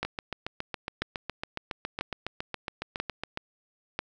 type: two click trains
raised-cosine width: 0.3 ms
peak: -16 / -13 dBFS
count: 25 / 5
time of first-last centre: 0.05-3.374 / 0.03-3.99 s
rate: 7.22 / 1.01 Hz
effects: none